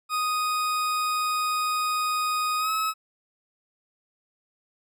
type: tone with pitch glide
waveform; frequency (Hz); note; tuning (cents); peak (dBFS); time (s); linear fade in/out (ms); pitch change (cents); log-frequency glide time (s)
40% pulse; 1244.5 to 1286.2; D#6 to E6; 0 to -43; -23; 0.09-2.94; 50; +57; 2.59-2.7
effects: none